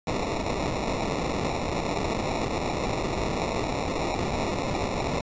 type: noise with sample-and-hold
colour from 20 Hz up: blue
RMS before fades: -28 dBFS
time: 0.07-5.21 s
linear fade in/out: 2 ms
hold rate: 1575 Hz
effects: resampled to 16000 Hz